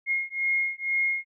sine beating tone pair, 2146 / 2148.1 Hz, C7 / C7, +43 / +45 cents, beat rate 2.1 Hz, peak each -27 dBFS, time 0.06-1.25 s, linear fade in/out 50 ms, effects none

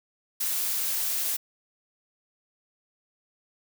blue noise with high-pass filter sweep, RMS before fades -28 dBFS, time 0.4-1.37 s, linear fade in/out 10 ms, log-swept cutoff 210 to 340 Hz, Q 1.7, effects none

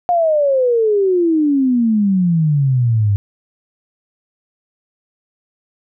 sine exponential sweep, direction down, 718 to 98.4 Hz, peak -11 dBFS, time 0.09-3.16 s, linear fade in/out 0 ms, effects none

